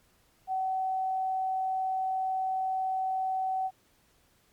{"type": "tone", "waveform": "sine", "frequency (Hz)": 757, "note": "F#5", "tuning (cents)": 39, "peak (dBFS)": -27, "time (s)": [0.47, 3.71], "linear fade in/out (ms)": 50, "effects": ["pink hiss -66 dBFS RMS until 4.52 s", "MP3 96 kbps"]}